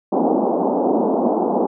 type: band-pass noise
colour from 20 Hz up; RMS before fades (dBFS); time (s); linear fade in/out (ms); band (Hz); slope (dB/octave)
pink; -18; 0.12-1.67; 10; 210 to 900; 48
effects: none